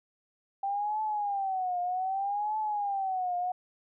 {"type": "tone with vibrato", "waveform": "sine", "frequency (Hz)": 784, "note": "G5", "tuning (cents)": 0, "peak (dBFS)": -28, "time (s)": [0.63, 3.52], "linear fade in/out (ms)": 5, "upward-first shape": "triangle", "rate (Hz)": 0.64, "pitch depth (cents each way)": 180, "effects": []}